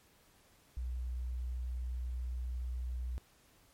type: tone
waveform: sine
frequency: 61.74 Hz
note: B1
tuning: in tune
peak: -35 dBFS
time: 0.77-3.18 s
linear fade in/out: 0 ms
effects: pink hiss -66 dBFS RMS until 3.73 s + MP3 64 kbps